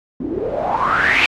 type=noise with low-pass filter sweep; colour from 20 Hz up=white; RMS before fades=-18 dBFS; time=0.2-1.26 s; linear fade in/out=2 ms; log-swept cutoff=270 to 2700 Hz; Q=7.6; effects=AAC 48 kbps